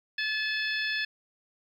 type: harmonic tone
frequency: 864 Hz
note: A5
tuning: 32 cents flat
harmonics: 2 / 3 / 4 / 5 / 6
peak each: -30 / -34 / -36 / -38 / -40 dBFS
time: 0.18-1.05 s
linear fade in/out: 5 ms
effects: 10-bit